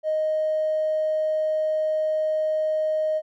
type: tone with tanh clipping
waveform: triangle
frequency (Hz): 622.3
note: D#5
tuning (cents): 0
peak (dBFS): -20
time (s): 0.03-3.22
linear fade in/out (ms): 50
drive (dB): 1
effects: none